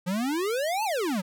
square exponential two-way sweep, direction up then down, 171.9 to 910 to 171.9 Hz, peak -26 dBFS, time 0.06-1.22 s, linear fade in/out 20 ms, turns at 0.84 s, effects none

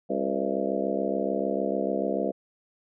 harmonic tone with a mistuned harmonic, 66.8 Hz, C2, 36 cents sharp, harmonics 3 / 4 / 5 / 6 / 7 / 8 / 9 / 10, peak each -33 / -33 / -33 / -33 / -33 / -33 / -33 / -33 dBFS, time 0.09-2.32 s, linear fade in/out 20 ms, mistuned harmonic 8, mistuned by -63 cents, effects none

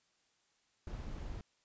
brown noise, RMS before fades -43 dBFS, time 0.87-1.41 s, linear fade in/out 2 ms, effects white hiss -75 dBFS RMS until 1.64 s + resampled to 16000 Hz

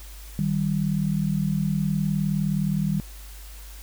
sine tone pair together, 155.4 / 194.83 Hz, D#3 / G3, -2 / -10 cents, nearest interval major third, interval 392 cents, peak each -24 dBFS, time 0.39-3 s, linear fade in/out 0 ms, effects added 50 Hz sine -39 dBFS peak until 3.82 s + white hiss -47 dBFS RMS until 3.82 s

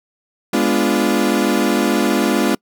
35% pulse chord, G# diminished seventh, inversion none, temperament equal, 207.7 / 246.9 / 293.7 / 349.2 Hz, G#3 / B3 / D4 / F4, 0 / 0 / 0 / 0 cents, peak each -18 dBFS, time 0.53-2.55 s, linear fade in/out 5 ms, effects noise-tail reverb RT60 0.1 s tail -26 dB re dry

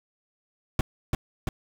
brown noise with echo, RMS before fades -21 dBFS, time 0.79-0.81 s, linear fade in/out 2 ms, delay 340 ms, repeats 2, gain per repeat -3 dB, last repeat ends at 1.49 s, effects none

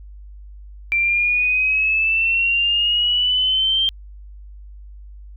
sine exponential sweep, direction up, 2349 to 3170 Hz, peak -15 dBFS, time 0.92-3.89 s, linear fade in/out 0 ms, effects added 50 Hz sine -36 dBFS peak until 5.36 s

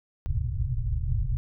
white low-pass noise, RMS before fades -27 dBFS, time 0.26-1.37 s, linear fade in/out 0 ms, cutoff 130 Hz, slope 96 dB/octave, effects none

